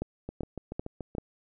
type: two click trains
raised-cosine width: 2 ms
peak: -18 / -23 dBFS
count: 4 / 7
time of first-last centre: 0.02-1.183 / 0.29-1.151 s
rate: 2.58 / 6.97 Hz
effects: none